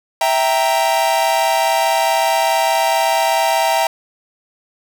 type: chord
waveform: 45% pulse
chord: E diminished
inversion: none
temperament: equal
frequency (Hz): 659.3 / 784 / 932.3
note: E5 / G5 / Bb5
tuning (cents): 0 / 0 / 0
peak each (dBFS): -18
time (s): 0.21-3.87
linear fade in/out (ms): 2
effects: none